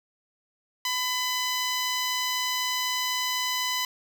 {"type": "tone", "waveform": "10% pulse", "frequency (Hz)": 1004, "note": "B5", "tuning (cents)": 28, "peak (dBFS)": -17, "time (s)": [0.85, 3.85], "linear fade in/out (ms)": 2, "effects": []}